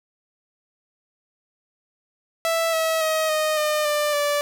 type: tone with pitch steps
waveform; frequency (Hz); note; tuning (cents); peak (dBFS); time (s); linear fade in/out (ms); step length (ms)
sawtooth; 659.3 / 645.7 / 632.4 / 619.4 / 606.7 / 594.2 / 582; E5 / E5 / D#5 / D#5 / D#5 / D5 / D5; 0 / -36 / +28 / -8 / -44 / +20 / -16; -16; 2.45-4.41; 0; 280
effects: none